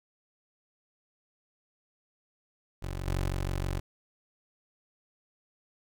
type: tone with level steps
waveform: 20% pulse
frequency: 46.25 Hz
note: F#1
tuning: in tune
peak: -29 / -23 / -25 dBFS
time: 2.82-3.8 s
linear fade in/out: 10 ms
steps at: 3.07 / 3.29 s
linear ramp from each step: 2 ms
effects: none